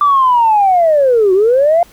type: linear two-way sweep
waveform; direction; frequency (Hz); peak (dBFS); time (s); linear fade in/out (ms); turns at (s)
sine; down then up; 1183 to 362.7 to 705; -6; 0.01-1.83; 2; 1.33
effects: tanh soft clip ceiling -2 dBFS + pink hiss -44 dBFS RMS until 1.92 s